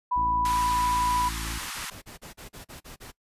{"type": "tone", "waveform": "sine", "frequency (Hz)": 987.8, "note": "B5", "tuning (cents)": 0, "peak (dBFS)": -23, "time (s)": [0.11, 1.29], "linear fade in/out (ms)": 10}
{"type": "harmonic tone", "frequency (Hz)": 55.8, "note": "A1", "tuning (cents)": 25, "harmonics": [1, 2, 3, 4, 5, 6], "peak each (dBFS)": [-33, -43, -44, -46, -45, -46], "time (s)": [0.16, 1.59], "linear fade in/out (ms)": 5}
{"type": "band-pass noise", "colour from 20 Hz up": "pink", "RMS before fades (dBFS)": -36, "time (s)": [0.45, 1.9], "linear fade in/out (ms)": 2, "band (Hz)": [900, 13000], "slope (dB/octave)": 48}
{"type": "noise bursts", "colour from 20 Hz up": "pink", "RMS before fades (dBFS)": -43, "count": 11, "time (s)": [1.43, 3.12], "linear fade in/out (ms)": 20, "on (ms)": 120, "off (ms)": 37}
{"effects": ["noise-tail reverb RT60 0.1 s tail -21 dB re dry", "resampled to 32000 Hz"]}